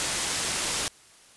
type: low-pass noise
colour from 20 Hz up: white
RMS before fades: -29 dBFS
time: 0-0.88 s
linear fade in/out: 0 ms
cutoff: 10000 Hz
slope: 24 dB/octave
effects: white hiss -54 dBFS RMS until 1.36 s + resampled to 24000 Hz